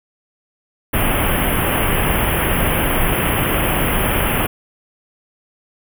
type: band-stop noise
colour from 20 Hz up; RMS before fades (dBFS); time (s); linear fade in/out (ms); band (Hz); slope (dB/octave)
pink; -17; 0.93-4.47; 10; 3200 to 9700; 96
effects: none